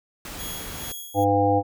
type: noise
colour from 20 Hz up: pink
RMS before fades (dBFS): -36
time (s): 0.25-0.92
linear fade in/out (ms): 2
type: tone with tremolo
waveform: 5% pulse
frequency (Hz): 3322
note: G#7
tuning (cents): 0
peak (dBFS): -24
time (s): 0.38-1.25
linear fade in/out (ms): 20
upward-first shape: sine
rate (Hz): 2.3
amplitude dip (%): 60
type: harmonic tone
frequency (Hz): 100.7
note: G2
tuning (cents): +47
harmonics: 1 / 3 / 5 / 7 / 8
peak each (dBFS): -25 / -24 / -22 / -25 / -22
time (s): 1.14-1.63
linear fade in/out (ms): 50
effects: none